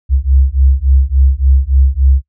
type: beating tone pair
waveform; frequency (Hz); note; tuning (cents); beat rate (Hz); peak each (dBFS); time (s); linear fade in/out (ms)
sine; 65.41 / 68.91; C2 / C#2; 0 / -10; 3.5; -10; 0.09-2.22; 50
effects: noise-tail reverb RT60 0.1 s tail -22 dB re dry